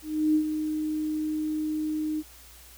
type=tone with ADSR envelope; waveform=sine; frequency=308.1 Hz; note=D#4; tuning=17 cents flat; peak=-18 dBFS; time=0.02-2.23 s; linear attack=330 ms; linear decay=84 ms; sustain=-8 dB; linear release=41 ms; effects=added 60 Hz sine -53 dBFS peak until 2.77 s + white hiss -51 dBFS RMS until 2.77 s